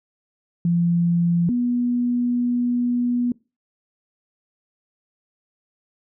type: tone pair in turn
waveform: sine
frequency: 171.5 / 243.4 Hz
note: F3 / B3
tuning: -31 / -25 cents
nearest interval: tritone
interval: 606 cents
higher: second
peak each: -16 / -18 dBFS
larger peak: first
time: 0.65-1.49 / 1.49-3.32 s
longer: second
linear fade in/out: 2 ms
effects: noise-tail reverb RT60 0.3 s tail -23 dB re dry